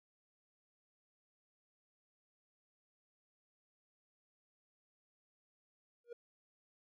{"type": "tone with exponential growth", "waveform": "triangle", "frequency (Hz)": 476, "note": "A#4", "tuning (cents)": 36, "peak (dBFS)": -39, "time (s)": [6.04, 6.13], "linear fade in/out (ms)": 5, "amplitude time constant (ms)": 18, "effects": []}